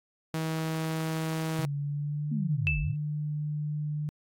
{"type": "tone", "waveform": "sawtooth", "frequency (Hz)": 160, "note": "D#3", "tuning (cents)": 49, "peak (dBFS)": -25, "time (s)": [0.34, 1.65], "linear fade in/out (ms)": 0}
{"type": "tone with pitch glide", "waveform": "sine", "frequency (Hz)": [142.7, 149.71], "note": ["D3", "D3"], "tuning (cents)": [-49, 34], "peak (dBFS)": -29, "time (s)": [1.59, 4.09], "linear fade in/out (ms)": 0, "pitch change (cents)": 83, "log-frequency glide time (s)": [1.75, 2.33]}
{"type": "linear two-way sweep", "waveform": "sine", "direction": "down then up", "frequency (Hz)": [238, 38.66, 136.8], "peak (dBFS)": -29, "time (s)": [2.31, 2.94], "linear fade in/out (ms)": 10, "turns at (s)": 2.8}
{"type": "tone with exponential decay", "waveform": "sine", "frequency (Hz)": 2637, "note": "E7", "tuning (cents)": 0, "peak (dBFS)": -22, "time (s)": [2.67, 2.96], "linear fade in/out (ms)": 0, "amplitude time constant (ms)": 62}
{"effects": ["AAC 64 kbps"]}